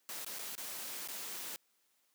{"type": "noise with dropouts", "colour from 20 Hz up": "white", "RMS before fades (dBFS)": -43, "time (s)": [0.09, 1.56], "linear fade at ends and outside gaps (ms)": 0, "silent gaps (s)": [[0.247, 0.264], [0.386, 0.392], [0.552, 0.579], [1.075, 1.086]], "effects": ["white hiss -75 dBFS RMS until 2.14 s", "high-pass 200 Hz 12 dB/octave"]}